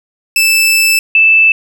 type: tone pair in turn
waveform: sawtooth / sine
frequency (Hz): 2637 / 2637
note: E7 / E7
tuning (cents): 0 / 0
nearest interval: unison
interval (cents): 0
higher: neither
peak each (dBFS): -4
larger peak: neither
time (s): 0.36-0.99 / 1.15-1.52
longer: first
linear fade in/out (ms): 2
effects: none